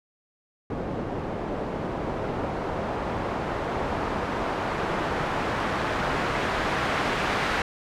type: noise with low-pass filter sweep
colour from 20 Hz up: white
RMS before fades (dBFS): -28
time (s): 0.7-7.62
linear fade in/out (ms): 2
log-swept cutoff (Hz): 520 to 1800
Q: 0.77
effects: none